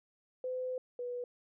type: tone pair in turn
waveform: sine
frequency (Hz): 509 / 489.7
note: C5 / B4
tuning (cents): -48 / -15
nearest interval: minor second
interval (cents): 67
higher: first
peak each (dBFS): -34 / -36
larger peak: first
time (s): 0.44-0.78 / 0.99-1.24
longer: first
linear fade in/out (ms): 2
effects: none